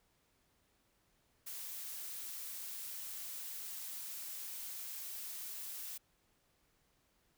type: noise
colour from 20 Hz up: blue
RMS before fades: -45 dBFS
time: 1.46-5.98 s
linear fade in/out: 10 ms
effects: pink hiss -75 dBFS RMS until 7.37 s